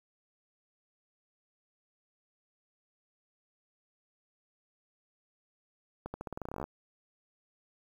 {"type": "accelerating click train", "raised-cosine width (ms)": 1, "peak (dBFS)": -24, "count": 17, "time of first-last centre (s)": [6.06, 6.64], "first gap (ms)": 80, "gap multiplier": 0.88, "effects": ["9-bit"]}